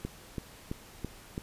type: click train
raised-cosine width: 3 ms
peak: -21 dBFS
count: 5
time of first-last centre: 0.05-1.379 s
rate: 3.01 Hz
effects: pink hiss -52 dBFS RMS until 1.42 s + resampled to 32000 Hz